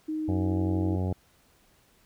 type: tone with pitch glide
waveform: sine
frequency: 311.1 to 318.7 Hz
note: D#4 to D#4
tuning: 0 to +42 cents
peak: -28 dBFS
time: 0.08-0.96 s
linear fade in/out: 10 ms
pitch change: +42 cents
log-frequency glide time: 0.3-0.59 s
type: harmonic tone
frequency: 92.4 Hz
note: F#2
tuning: 2 cents flat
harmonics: 1 / 2 / 3 / 4 / 5 / 6 / 7 / 8 / 9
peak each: -27 / -33 / -37 / -39 / -41 / -43 / -44 / -45 / -46 dBFS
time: 0.28-1.13 s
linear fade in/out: 5 ms
effects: pink hiss -63 dBFS RMS until 2.05 s